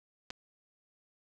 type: clicks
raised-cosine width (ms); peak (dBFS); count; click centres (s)
0.2; -22 / -27; 2; 0.304 / 0.308
effects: none